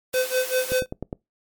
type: high-pass noise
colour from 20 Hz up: white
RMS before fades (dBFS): -33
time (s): 0.13-0.8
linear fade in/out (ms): 10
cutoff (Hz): 270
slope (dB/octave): 24
type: tone with tremolo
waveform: square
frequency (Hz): 510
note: C5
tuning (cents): -44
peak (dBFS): -19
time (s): 0.14-0.86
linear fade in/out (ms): 0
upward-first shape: sine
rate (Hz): 5.2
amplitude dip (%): 95
type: click train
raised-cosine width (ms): 2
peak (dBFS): -16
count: 5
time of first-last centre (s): 0.72-1.129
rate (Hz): 9.79
effects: noise-tail reverb RT60 0.2 s tail -24 dB re dry + MP3 96 kbps